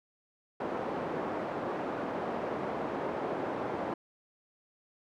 pink band-pass noise, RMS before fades -35 dBFS, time 0.6-3.94 s, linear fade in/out 5 ms, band 300 to 910 Hz, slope 12 dB/octave, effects none

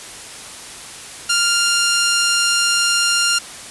10% pulse tone, 1396.9 Hz, F6, in tune, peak -6 dBFS, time 1.29-3.39 s, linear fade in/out 10 ms, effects white hiss -34 dBFS RMS until 3.7 s + resampled to 24000 Hz

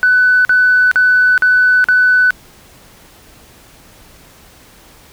sine tone bursts, 1497 Hz, F#6, 20 cents sharp, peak -6 dBFS, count 5, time 0.03-2.306 s, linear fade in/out 0 ms, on 420 ms, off 44 ms, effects tanh soft clip ceiling -2 dBFS + pink hiss -43 dBFS RMS until 5.12 s

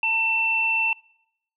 sine tone pair together, 898 / 2684 Hz, A5 / E7, +35 / +31 cents, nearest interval octave + perfect fifth, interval 1896 cents, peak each -29 / -20 dBFS, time 0.03-0.93 s, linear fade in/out 2 ms, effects noise-tail reverb RT60 0.8 s tail -24 dB re dry

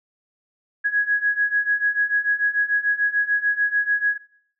sine beating tone pair, 1661.2 / 1668 Hz, G#6 / G#6, 0 / +7 cents, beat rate 6.8 Hz, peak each -22 / -20 dBFS, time 0.84-4.18 s, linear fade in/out 20 ms, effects noise-tail reverb RT60 0.6 s tail -19 dB re dry

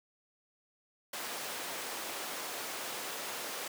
pink high-pass noise, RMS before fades -40 dBFS, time 1.13-3.68 s, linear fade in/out 5 ms, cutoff 450 Hz, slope 12 dB/octave, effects none

